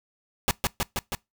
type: noise with echo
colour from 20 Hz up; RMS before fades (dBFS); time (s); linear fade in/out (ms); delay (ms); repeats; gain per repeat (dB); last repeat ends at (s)
pink; -22; 0.48-0.51; 0; 160; 4; -2; 1.15
effects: noise-tail reverb RT60 0.2 s tail -24 dB re dry